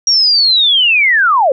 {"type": "linear sweep", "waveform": "sine", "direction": "down", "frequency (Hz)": [5670, 493.9], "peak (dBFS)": -7, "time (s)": [0.07, 1.52], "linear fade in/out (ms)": 2, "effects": []}